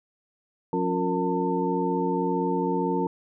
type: tone cluster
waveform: sine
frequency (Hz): 179.5 / 274.8 / 356.7 / 460.9 / 897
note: F3 / C#4 / F4 / A#4 / A5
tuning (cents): +48 / -15 / +37 / -20 / +33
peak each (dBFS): -29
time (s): 0.73-3.07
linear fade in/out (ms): 2
effects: none